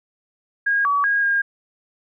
sine tone with pitch steps, 1632 / 1138 / 1635 / 1618 Hz, G#6 / C#6 / G#6 / G#6, -31 / +45 / -28 / -46 cents, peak -16 dBFS, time 0.66-1.42 s, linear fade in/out 10 ms, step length 190 ms, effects none

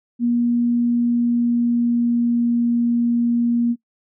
sine tone with pitch glide, 238.7 to 236.9 Hz, A#3 to A#3, +41 to +28 cents, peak -15 dBFS, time 0.19-3.76 s, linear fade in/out 50 ms, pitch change -13 cents, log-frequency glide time 0.85-2.6 s, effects noise-tail reverb RT60 0.1 s tail -21 dB re dry

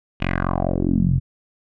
10% pulse tone with low-pass filter sweep, 45 Hz, F#1, 47 cents flat, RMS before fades -20 dBFS, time 0.2-1.2 s, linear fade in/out 20 ms, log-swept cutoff 2900 to 110 Hz, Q 3.8, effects none

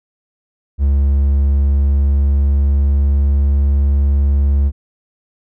triangle tone with pitch glide, 69.7 to 70.18 Hz, C#2 to C#2, +10 to +22 cents, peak -8 dBFS, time 0.78-4.72 s, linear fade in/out 50 ms, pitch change +12 cents, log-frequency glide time 1.02-3.21 s, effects none

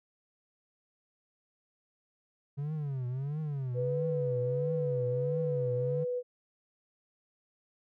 triangle tone with vibrato, 138.59 Hz, C#3, in tune, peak -30 dBFS, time 2.57-6.05 s, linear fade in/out 20 ms, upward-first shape triangle, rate 1.5 Hz, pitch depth 230 cents each way
sine tone, 493.9 Hz, B4, in tune, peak -30 dBFS, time 3.74-6.23 s, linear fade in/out 50 ms
effects none

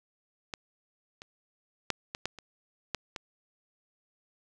clicks, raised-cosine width 0.2 ms, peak -18 / -27 / -10 / -18 / -14 / -28 / -13 / -19 dBFS, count 8, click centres 0.538 / 1.219 / 1.903 / 2.149 / 2.256 / 2.387 / 2.947 / 3.162 s, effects none

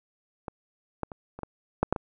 clicks, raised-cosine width 1 ms, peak -20 / -15 / -25 / -26 / -19 / -8 / -9 / -17 dBFS, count 8, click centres 0.482 / 1.033 / 1.118 / 1.39 / 1.433 / 1.83 / 1.926 / 1.962 s, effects none

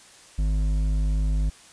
sine tone with hard clipping, 51.5 Hz, G#1, 14 cents flat, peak -22 dBFS, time 0.38-1.5 s, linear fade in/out 10 ms, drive 8 dB, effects white hiss -50 dBFS RMS until 1.72 s + resampled to 22050 Hz

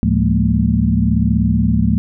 sine tone cluster, 72.8 / 109.5 / 173 / 208.1 / 229.1 Hz, D2 / A2 / F3 / G#3 / A#3, -15 / -8 / -16 / +4 / -30 cents, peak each -18 dBFS, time 0.03-1.98 s, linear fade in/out 0 ms, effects none

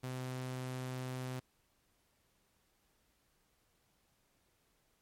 sawtooth tone, 128.2 Hz, C3, 35 cents flat, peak -35 dBFS, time 0.03-1.4 s, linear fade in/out 10 ms, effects pink hiss -75 dBFS RMS until 5.01 s + MP3 64 kbps

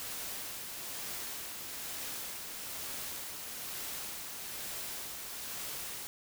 white noise with tremolo, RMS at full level -40 dBFS, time 0-6.07 s, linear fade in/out 0 ms, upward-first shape sine, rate 1.1 Hz, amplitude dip 30%, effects none

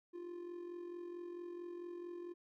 triangle tone with amplitude modulation, 349.2 Hz, F4, in tune, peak -40 dBFS, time 0.13-2.34 s, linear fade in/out 20 ms, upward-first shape sine, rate 44.5 Hz, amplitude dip 55%, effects none

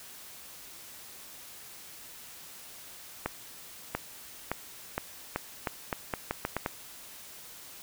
accelerating click train, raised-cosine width 0.5 ms, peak -14 dBFS, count 12, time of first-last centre 3.26-6.661 s, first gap 690 ms, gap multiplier 0.82, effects white hiss -48 dBFS RMS until 7.82 s

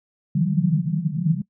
pink band-pass noise, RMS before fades -21 dBFS, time 0.35-1.42 s, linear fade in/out 10 ms, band 150 to 190 Hz, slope 96 dB/octave, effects noise-tail reverb RT60 0.1 s tail -21 dB re dry

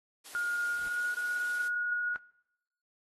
white high-pass noise, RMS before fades -48 dBFS, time 0.24-1.69 s, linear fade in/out 20 ms, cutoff 270 Hz, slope 24 dB/octave
sine tone with pitch glide, 1423 to 1448.7 Hz, F6 to F#6, +32 to -37 cents, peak -29 dBFS, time 0.35-2.16 s, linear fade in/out 0 ms, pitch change +31 cents, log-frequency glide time 0.71-1.09 s
pink noise with exponential growth, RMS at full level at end -49 dBFS, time 0.59-0.88 s, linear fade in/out 1 ms, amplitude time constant 61 ms
effects noise-tail reverb RT60 0.8 s tail -22 dB re dry + AAC 32 kbps

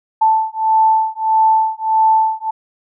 sine beating tone pair, 880 / 881.6 Hz, A5 / A5, 0 / +3 cents, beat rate 1.6 Hz, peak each -14 dBFS, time 0.21-2.51 s, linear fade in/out 10 ms, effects none

